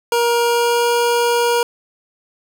25% pulse tone with pitch glide, 472.3 to 475 Hz, A#4 to A#4, +23 to +33 cents, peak -10 dBFS, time 0.12-1.63 s, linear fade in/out 2 ms, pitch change +10 cents, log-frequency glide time 0.41-0.88 s, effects none

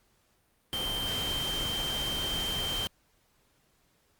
sine tone in noise, 3136 Hz, G7, in tune, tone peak -31 dBFS, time 0.73-2.87 s, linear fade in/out 0 ms, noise pink, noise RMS -36 dBFS, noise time 0.73-2.87 s, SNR +2 dB, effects pink hiss -69 dBFS RMS until 4.19 s + Opus 48 kbps

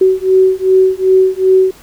sine beating tone pair, 375.5 / 378.1 Hz, F#4 / F#4, +26 / +38 cents, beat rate 2.6 Hz, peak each -10 dBFS, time 0.01-1.71 s, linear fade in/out 5 ms, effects pink hiss -41 dBFS RMS until 1.82 s

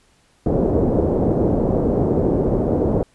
white low-pass noise, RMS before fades -18 dBFS, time 0.46-3.03 s, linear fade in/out 2 ms, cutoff 530 Hz, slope 24 dB/octave, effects pink hiss -58 dBFS RMS until 3.14 s + resampled to 24000 Hz

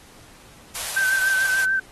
white high-pass noise, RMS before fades -29 dBFS, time 0.75-1.65 s, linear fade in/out 5 ms, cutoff 540 Hz, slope 24 dB/octave
sine tone with vibrato, 1547 Hz, G6, 23 cents flat, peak -18 dBFS, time 0.96-1.8 s, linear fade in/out 10 ms, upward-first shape sine, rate 6.8 Hz, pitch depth 29 cents each way
effects pink hiss -49 dBFS RMS until 1.91 s + AAC 32 kbps

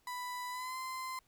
35% pulse tone with pitch glide, 991 to 1036.1 Hz, B5 to C6, +6 to -17 cents, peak -37 dBFS, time 0.07-1.19 s, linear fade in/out 2 ms, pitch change +77 cents, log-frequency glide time 0.5-0.77 s, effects pink hiss -72 dBFS RMS until 1.27 s

